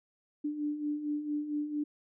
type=beating tone pair; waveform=sine; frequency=292.8 / 297.2 Hz; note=D4 / D4; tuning=-5 / +21 cents; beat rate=4.4 Hz; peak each=-39 / -32 dBFS; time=0.44-1.84 s; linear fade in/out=10 ms; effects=none